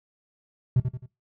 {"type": "tone with echo", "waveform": "triangle", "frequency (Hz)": 126.7, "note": "B2", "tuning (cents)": 45, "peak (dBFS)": -13, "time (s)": [0.76, 0.8], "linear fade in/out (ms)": 5, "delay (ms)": 87, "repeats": 3, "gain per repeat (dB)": -8, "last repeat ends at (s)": 1.061, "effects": ["noise-tail reverb RT60 0.2 s tail -18 dB re dry", "tanh soft clip ceiling -12 dBFS"]}